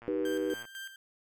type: click train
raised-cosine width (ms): 0.5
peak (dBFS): -35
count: 75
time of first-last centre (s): 0.02-0.652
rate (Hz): 117
type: chord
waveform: sine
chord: Eb augmented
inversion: none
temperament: just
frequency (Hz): 311.1 / 388.9 / 486.1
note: Eb4 / G4 / B4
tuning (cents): 0 / -14 / -28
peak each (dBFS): -33 / -33 / -33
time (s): 0.08-0.54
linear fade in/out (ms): 0
type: tone with tremolo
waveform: 30% pulse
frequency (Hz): 1577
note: G6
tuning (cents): +10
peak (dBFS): -37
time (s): 0.25-0.96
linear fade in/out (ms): 2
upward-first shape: square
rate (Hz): 4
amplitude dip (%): 65
effects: none